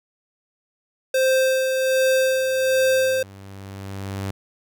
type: tone with tremolo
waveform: square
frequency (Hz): 523.3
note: C5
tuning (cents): 0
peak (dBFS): -16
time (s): 1.14-3.23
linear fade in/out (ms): 5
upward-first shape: sine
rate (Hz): 1.3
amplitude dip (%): 40
type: tone with exponential growth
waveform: sawtooth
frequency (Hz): 97.7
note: G2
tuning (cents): -5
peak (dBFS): -21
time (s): 1.78-4.31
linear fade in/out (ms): 5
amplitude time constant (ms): 550
effects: none